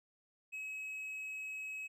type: tone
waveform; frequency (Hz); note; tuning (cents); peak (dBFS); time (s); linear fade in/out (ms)
triangle; 2560; D#7; +49; -39; 0.52-1.88; 20
effects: none